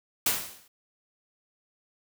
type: noise with exponential decay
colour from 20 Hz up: white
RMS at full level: -22 dBFS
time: 0.26-0.68 s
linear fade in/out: 5 ms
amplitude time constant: 91 ms
effects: none